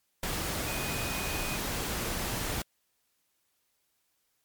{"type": "tone in noise", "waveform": "sine", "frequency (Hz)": 2489, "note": "D#7", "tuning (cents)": 0, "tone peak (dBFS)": -39, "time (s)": [0.67, 1.57], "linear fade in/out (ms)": 2, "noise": "pink", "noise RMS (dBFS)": -33, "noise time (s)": [0.23, 2.62], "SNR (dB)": -9, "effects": ["white hiss -75 dBFS RMS until 4.44 s", "MP3 96 kbps"]}